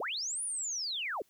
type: linear two-way sweep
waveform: sine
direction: up then down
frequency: 329.6 to 9890 to 329.6 Hz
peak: -33 dBFS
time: 0-1.22 s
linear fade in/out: 2 ms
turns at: 0.43 s
effects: white hiss -70 dBFS RMS until 1.29 s